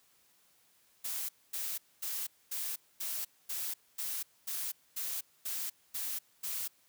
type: noise bursts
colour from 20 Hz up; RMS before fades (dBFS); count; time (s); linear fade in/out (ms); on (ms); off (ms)
blue; -37; 12; 1.04-6.68; 10; 250; 240
effects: white hiss -68 dBFS RMS until 6.88 s + high-pass 60 Hz 12 dB/octave